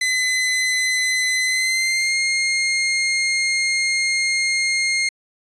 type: tone with pitch glide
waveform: sawtooth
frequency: 2024 to 2130 Hz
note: B6 to C7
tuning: +42 to +30 cents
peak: -14 dBFS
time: 0.01-5.09 s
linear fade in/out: 5 ms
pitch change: +88 cents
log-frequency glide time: 1.44-2.16 s
effects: resampled to 22050 Hz